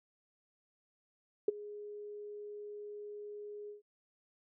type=tone with ADSR envelope; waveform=sine; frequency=415.3 Hz; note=G#4; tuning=in tune; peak=-22 dBFS; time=1.48-3.82 s; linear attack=4 ms; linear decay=18 ms; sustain=-21 dB; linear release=130 ms; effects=none